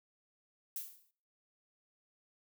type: noise with exponential decay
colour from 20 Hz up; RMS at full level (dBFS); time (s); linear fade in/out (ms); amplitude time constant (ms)
violet; -38; 0.76-1.11; 2; 75
effects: noise-tail reverb RT60 0.6 s tail -26 dB re dry